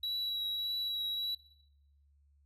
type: tone with vibrato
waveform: triangle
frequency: 3901 Hz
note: B7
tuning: 22 cents flat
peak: -32 dBFS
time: 0.03-1.35 s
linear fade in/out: 5 ms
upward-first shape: triangle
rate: 1.7 Hz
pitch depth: 16 cents each way
effects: noise-tail reverb RT60 0.8 s tail -20 dB re dry + added 71 Hz sine -64 dBFS peak until 2.45 s